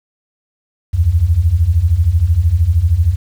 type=beating tone pair; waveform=sine; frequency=75.7 / 88.7 Hz; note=D#2 / F2; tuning=-47 / +27 cents; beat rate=13 Hz; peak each=-14 / -11 dBFS; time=0.93-3.16 s; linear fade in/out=20 ms; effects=7-bit